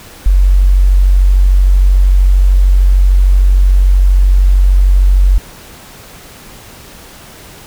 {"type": "tone", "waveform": "sine", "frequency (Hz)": 46.58, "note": "F#1", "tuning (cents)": 12, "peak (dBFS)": -4, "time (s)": [0.26, 5.38], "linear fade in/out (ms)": 0, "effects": ["pink hiss -35 dBFS RMS until 7.66 s"]}